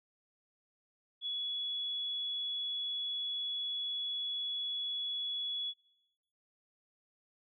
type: tone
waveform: sine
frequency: 3386 Hz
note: G#7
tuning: 33 cents sharp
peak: -34 dBFS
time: 1.21-5.74 s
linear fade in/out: 50 ms
effects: noise-tail reverb RT60 0.9 s tail -20 dB re dry